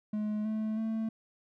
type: tone with pitch steps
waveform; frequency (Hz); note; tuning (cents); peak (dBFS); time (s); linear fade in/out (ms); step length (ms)
triangle; 211.9 / 217.2 / 222; G#3 / A3 / A3; +35 / -22 / +16; -28; 0.13-1.09; 5; 320
effects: none